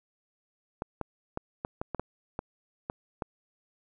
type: clicks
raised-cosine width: 1 ms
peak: -18 dBFS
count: 10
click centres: 0.821 / 1.013 / 1.374 / 1.649 / 1.815 / 1.947 / 1.996 / 2.391 / 2.899 / 3.222 s
effects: none